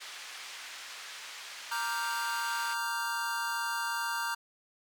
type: band-pass noise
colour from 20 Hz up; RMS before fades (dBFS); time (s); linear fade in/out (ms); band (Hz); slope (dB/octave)
pink; -45; 0-2.75; 20; 1500 to 6400; 12
type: chord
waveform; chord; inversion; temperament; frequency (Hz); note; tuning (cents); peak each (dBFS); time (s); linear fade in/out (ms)
square; G minor seventh; first; equal; 932.3 / 1174.7 / 1396.9 / 1568; Bb5 / D6 / F6 / G6; 0 / 0 / 0 / 0; -36 / -40 / -39 / -37; 1.71-4.35; 10
effects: none